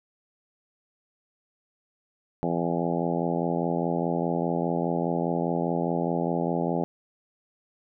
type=harmonic tone with a mistuned harmonic; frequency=84.9 Hz; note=F2; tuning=48 cents flat; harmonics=2 / 3 / 4 / 5 / 6 / 7 / 8 / 9 / 10; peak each=-29 / -31 / -32 / -33 / -34 / -34 / -35 / -36 / -36 dBFS; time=2.43-6.84 s; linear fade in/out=0 ms; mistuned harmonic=10; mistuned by=-29 cents; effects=none